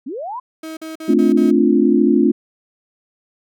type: linear sweep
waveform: sine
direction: up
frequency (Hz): 223.2 to 1046.5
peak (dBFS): -24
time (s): 0.06-0.4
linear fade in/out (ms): 10
type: tone bursts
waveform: 35% pulse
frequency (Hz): 318.6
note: D#4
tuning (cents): +41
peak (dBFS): -26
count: 5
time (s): 0.63-1.51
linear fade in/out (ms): 5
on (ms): 140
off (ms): 45
type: chord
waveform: sine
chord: D minor seventh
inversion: second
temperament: equal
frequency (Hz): 220 / 261.6 / 293.7 / 349.2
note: A3 / C4 / D4 / F4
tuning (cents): 0 / 0 / 0 / 0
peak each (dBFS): -16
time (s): 1.08-2.32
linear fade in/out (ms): 10
effects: none